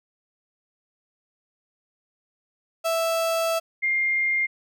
35% pulse / sine tone pair in turn, 659.3 / 2114 Hz, E5 / C7, 0 / +17 cents, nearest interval octave + minor sixth, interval 2017 cents, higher second, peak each -20 dBFS, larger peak neither, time 2.84-3.6 / 3.82-4.47 s, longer first, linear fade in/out 20 ms, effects none

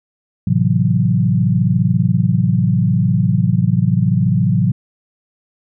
sine chord, F# half-diminished seventh, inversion first, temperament equal, 110 / 130.81 / 164.81 / 185 Hz, A2 / C3 / E3 / F#3, 0 / 0 / 0 / 0 cents, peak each -17 dBFS, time 0.47-4.72 s, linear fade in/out 5 ms, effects none

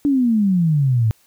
sine exponential sweep, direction down, 293.7 to 106.5 Hz, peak -13 dBFS, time 0.05-1.11 s, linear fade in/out 0 ms, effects white hiss -57 dBFS RMS until 1.26 s

